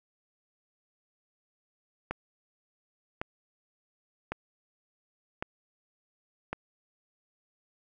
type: click train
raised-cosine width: 0.5 ms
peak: -17 dBFS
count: 5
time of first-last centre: 2.11-6.53 s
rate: 0.905 Hz
effects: none